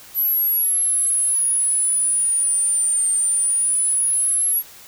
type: exponential two-way sweep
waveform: sine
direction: down then up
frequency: 11840 to 8870 to 11420 Hz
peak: -16 dBFS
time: 0.14-4.63 s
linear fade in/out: 50 ms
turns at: 3.1 s
effects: white hiss -43 dBFS RMS until 4.87 s